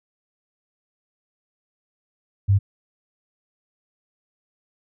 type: tone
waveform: sine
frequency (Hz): 99.2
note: G2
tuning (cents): +21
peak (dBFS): -13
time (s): 2.48-2.59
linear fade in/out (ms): 20
effects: none